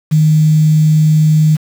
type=tone with quantisation; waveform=sine; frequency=154.9 Hz; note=D#3; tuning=7 cents flat; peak=-6 dBFS; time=0.11-1.57 s; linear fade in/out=20 ms; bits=5; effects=none